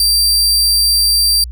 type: tone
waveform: sawtooth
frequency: 4699 Hz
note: D8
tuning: in tune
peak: -7 dBFS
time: 0-1.44 s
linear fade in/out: 2 ms
effects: added 60 Hz sine -24 dBFS peak until 1.51 s